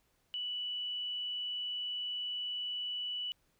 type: tone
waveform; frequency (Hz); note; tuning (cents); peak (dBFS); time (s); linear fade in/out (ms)
sine; 2960; F#7; 0; -35; 0.34-3.32; 0
effects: pink hiss -74 dBFS RMS until 3.59 s